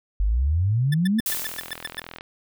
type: exponential sweep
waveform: sine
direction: up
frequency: 46.25 to 233.1 Hz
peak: -18 dBFS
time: 0.2-1.2 s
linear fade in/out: 0 ms
type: tone bursts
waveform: 25% pulse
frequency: 1756 Hz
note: A6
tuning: 4 cents flat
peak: -23 dBFS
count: 9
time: 0.92-1.998 s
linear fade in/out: 5 ms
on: 22 ms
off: 110 ms
type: noise with exponential decay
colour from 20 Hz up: blue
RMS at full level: -24 dBFS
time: 1.26-2.18 s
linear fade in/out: 2 ms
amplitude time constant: 200 ms
type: click train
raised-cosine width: 0.3 ms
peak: -19 dBFS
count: 39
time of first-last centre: 1.3-2.209 s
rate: 41.8 Hz
effects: none